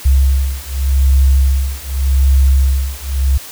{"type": "beating tone pair", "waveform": "sine", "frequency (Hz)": [66.8, 67.65], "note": ["C2", "C#2"], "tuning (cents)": [36, -42], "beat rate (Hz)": 0.85, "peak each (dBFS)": -12, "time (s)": [0.05, 3.38], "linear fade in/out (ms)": 10, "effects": ["white hiss -32 dBFS RMS until 3.51 s"]}